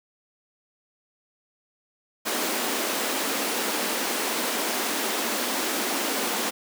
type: high-pass noise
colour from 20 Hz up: pink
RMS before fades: -27 dBFS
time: 2.25-6.51 s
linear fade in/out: 20 ms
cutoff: 220 Hz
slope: 48 dB/octave
effects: none